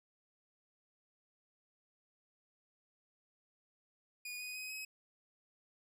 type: tone with pitch steps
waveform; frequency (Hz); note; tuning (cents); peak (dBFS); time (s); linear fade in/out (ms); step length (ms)
sawtooth; 2456 / 2486 / 2516 / 2547; D#7 / D#7 / D#7 / D#7; -23 / -2 / +19 / +40; -39; 4.25-4.85; 5; 150
effects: none